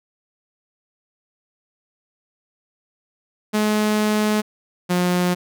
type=tone pair in turn; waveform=sawtooth; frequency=212.5 / 178.69 Hz; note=G#3 / F3; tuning=+40 / +40 cents; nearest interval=minor third; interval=300 cents; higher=first; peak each=-13 dBFS; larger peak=neither; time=3.53-4.42 / 4.89-5.35 s; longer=first; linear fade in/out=20 ms; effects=none